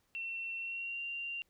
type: tone with pitch glide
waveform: sine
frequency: 2707 to 2773 Hz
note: E7 to F7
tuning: +45 to -13 cents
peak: -37 dBFS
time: 0.15-1.42 s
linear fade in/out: 0 ms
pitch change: +42 cents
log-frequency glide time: 0.58-1.01 s
effects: pink hiss -75 dBFS RMS until 1.49 s